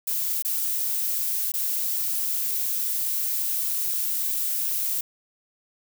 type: noise with dropouts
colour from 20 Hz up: violet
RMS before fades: -26 dBFS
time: 0.07-5.01 s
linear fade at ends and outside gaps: 5 ms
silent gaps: 0.424-0.448 / 1.52-1.538 s
effects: none